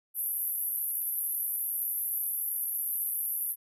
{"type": "band-pass noise", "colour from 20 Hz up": "white", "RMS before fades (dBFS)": -32, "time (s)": [0.14, 3.56], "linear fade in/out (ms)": 50, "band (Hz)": [11000, 13000], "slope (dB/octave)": 96, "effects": ["resampled to 32000 Hz"]}